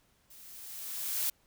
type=noise with level ramp; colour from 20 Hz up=blue; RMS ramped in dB=-54 to -30 dBFS; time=0.3-1.3 s; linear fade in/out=5 ms; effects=pink hiss -69 dBFS RMS until 1.46 s